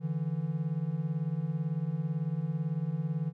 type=beating tone pair; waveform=triangle; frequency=146.83 / 164.83 Hz; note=D3 / E3; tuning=0 / 0 cents; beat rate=18 Hz; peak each=-31 / -30 dBFS; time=0-3.33 s; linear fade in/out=50 ms; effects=none